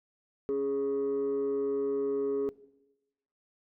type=tone pair together; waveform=sine; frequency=277.2 / 415.3 Hz; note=C#4 / G#4; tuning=0 / 0 cents; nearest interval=perfect fifth; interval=700 cents; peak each=-33 / -26 dBFS; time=0.49-2.49 s; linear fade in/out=0 ms; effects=noise-tail reverb RT60 1.0 s tail -21 dB re dry + tanh soft clip ceiling -25 dBFS